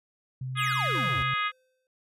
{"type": "tone with pitch glide", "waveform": "sine", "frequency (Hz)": [129.4, 130.53], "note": ["C3", "C3"], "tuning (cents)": [-19, -4], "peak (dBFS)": -31, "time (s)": [0.41, 1.34], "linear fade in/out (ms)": 5, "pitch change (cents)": 15, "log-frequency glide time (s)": [0.76, 1.06]}
{"type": "harmonic tone", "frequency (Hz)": 415.4, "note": "G#4", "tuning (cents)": 0, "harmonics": [3, 4, 5, 6, 7, 8, 9], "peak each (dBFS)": [-28, -34, -32, -36, -39, -39, -41], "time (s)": [0.55, 1.52], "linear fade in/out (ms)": 50}
{"type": "exponential sweep", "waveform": "square", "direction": "down", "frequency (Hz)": [3520, 67.6], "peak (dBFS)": -34, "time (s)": [0.57, 1.23], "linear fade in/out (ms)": 5}
{"type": "tone with exponential decay", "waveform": "square", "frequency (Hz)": 515, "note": "C5", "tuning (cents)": -28, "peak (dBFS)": -38, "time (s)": [0.95, 1.87], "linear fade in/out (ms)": 1, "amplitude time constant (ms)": 200}
{"effects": ["resampled to 32000 Hz"]}